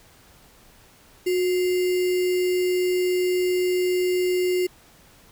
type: tone with sample-and-hold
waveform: sine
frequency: 363.7 Hz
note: F#4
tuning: 30 cents flat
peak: -19 dBFS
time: 1.26-4.67 s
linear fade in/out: 10 ms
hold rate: 2450 Hz
effects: pink hiss -53 dBFS RMS until 5.31 s